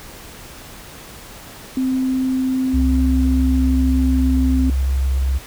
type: tone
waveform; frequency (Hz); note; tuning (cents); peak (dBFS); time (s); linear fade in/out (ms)
sine; 260; C4; -11; -16; 1.77-4.7; 2
type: tone with vibrato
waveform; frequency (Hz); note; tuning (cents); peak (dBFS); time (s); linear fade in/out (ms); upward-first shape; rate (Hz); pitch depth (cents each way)
sine; 66.4; C2; +26; -15; 2.73-5.39; 20; square; 16; 14
effects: pink hiss -38 dBFS RMS until 5.46 s